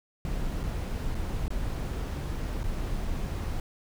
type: noise with dropouts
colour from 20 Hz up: brown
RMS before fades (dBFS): -31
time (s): 0.25-3.6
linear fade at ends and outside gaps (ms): 1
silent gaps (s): 0.633-0.637 / 1.146-1.151 / 1.481-1.504 / 2.633-2.639
effects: none